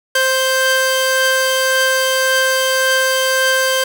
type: tone pair together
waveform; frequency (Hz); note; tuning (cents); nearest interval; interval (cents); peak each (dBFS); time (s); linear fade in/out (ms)
sawtooth; 524 / 1570.2; C5 / G6; +2 / +2; octave + perfect fifth; 1900; -12; 0.15-3.84; 5
effects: none